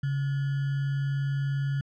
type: tone with sample-and-hold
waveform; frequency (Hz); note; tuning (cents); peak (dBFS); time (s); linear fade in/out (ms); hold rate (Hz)
sine; 138.59; C#3; 0; -25; 0.03-1.81; 5; 1575
effects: low-pass 3000 Hz 12 dB/octave